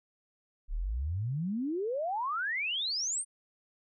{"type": "exponential sweep", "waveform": "sine", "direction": "up", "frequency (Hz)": [32.7, 9290], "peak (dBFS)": -30, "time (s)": [0.68, 3.25], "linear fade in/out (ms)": 50, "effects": []}